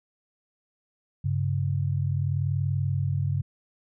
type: tone pair together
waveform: sine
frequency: 98 / 138.71 Hz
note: G2 / C#3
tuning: 0 / +1 cents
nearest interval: tritone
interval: 601 cents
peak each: -26 dBFS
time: 1.24-3.42 s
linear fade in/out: 10 ms
effects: none